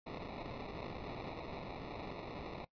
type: noise with sample-and-hold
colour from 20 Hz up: violet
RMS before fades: -45 dBFS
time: 0.06-2.65 s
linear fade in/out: 10 ms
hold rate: 1575 Hz
effects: noise-tail reverb RT60 0.1 s tail -19 dB re dry + resampled to 11025 Hz